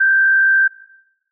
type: tone with frequency modulation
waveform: sine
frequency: 1568 Hz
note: G6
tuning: in tune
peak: -10 dBFS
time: 0-0.68 s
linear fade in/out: 10 ms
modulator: 53.2 Hz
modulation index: 0.49
effects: noise-tail reverb RT60 1.0 s tail -23 dB re dry